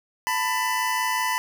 25% pulse tone pair together, 890.5 / 996 Hz, A5 / B5, +21 / +14 cents, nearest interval major second, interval 193 cents, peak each -24 / -20 dBFS, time 0.27-1.38 s, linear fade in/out 0 ms, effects none

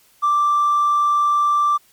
sine tone with hard clipping, 1174.7 Hz, D6, in tune, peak -14 dBFS, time 0.22-1.78 s, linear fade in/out 20 ms, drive 1 dB, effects white hiss -55 dBFS RMS until 1.92 s + MP3 96 kbps

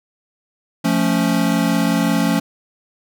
square chord, F augmented, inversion none, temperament equal, 174.61 / 220 / 277.2 Hz, F3 / A3 / C#4, 0 / 0 / 0 cents, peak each -20 dBFS, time 0.84-2.4 s, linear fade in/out 10 ms, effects none

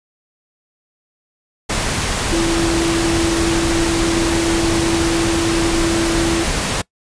sine tone in noise, 333.6 Hz, E4, 21 cents sharp, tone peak -16 dBFS, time 2.32-6.44 s, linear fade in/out 10 ms, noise pink, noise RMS -19 dBFS, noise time 1.69-6.82 s, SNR 0 dB, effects noise-tail reverb RT60 0.1 s tail -22 dB re dry + resampled to 22050 Hz

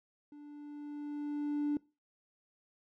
triangle tone with level ramp, 293.2 Hz, D4, 3 cents flat, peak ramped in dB -47 to -25 dBFS, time 0.32-1.77 s, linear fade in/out 2 ms, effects noise-tail reverb RT60 0.3 s tail -25 dB re dry + tanh soft clip ceiling -26 dBFS

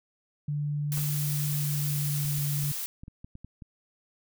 sine tone with pitch glide, 146.83 to 144.72 Hz, D3 to D3, 0 to -25 cents, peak -27 dBFS, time 0.48-2.72 s, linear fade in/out 5 ms, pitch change -25 cents, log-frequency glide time 1.48-2.43 s
blue noise, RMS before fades -34 dBFS, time 0.92-2.86 s, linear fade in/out 0 ms
pink noise with exponential decay, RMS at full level -37 dBFS, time 0.97-1.07 s, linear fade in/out 2 ms, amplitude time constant 21 ms
clicks, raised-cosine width 5 ms, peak -31 dBFS, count 10, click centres 2.253 / 2.384 / 2.639 / 2.715 / 3.035 / 3.081 / 3.245 / 3.354 / 3.446 / 3.622 s
effects none

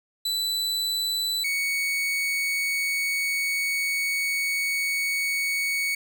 40% pulse tone pair in turn, 3980 / 2229 Hz, B7 / C#7, +13 / +9 cents, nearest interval minor seventh, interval 1004 cents, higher first, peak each -23 dBFS, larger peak neither, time 0.25-1.44 / 1.44-5.95 s, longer second, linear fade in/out 5 ms, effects none

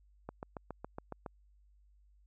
click train, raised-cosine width 1 ms, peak -27 dBFS, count 8, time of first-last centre 0.29-1.262 s, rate 7.2 Hz, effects added 50 Hz sine -62 dBFS peak until 2.26 s

